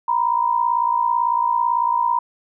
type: tone pair together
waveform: sine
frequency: 946 / 1004 Hz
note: A#5 / B5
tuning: +25 / +28 cents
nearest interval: minor second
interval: 103 cents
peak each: -18 / -20 dBFS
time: 0.08-2.19 s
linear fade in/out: 5 ms
effects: none